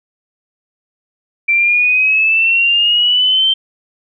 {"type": "exponential sweep", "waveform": "sine", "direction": "up", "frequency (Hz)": [2341, 3137], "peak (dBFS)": -9, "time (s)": [1.48, 3.54], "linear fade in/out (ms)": 10, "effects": []}